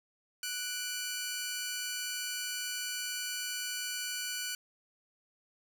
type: tone pair together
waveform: 10% pulse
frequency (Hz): 1482.3 / 2353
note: F#6 / D7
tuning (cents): +3 / +3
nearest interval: minor sixth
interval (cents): 800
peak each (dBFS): -28 / -31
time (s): 0.43-4.55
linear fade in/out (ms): 2
effects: none